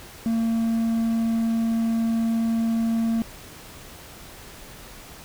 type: tone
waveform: triangle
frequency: 227.4 Hz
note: A#3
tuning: 43 cents flat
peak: -18 dBFS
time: 0.26-3.22 s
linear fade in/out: 0 ms
effects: pink hiss -43 dBFS RMS until 5.24 s